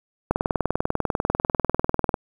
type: click train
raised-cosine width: 1 ms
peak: -6 dBFS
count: 38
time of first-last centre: 0.31-2.142 s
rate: 20.2 Hz
effects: 7-bit